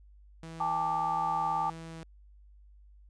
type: tone with vibrato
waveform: sawtooth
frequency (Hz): 162.8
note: E3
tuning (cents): -21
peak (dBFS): -38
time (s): 0.43-2.03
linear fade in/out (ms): 0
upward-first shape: sine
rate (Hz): 1.6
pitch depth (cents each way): 10
type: chord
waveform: sine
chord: G suspended second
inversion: none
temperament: equal with one note detuned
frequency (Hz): 801.4 / 880 / 1174.7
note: G5 / A5 / D6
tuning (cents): +38 / 0 / 0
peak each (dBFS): -32 / -31 / -33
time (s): 0.6-1.7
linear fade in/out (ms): 5
effects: added 50 Hz sine -53 dBFS peak until 3.09 s + resampled to 22050 Hz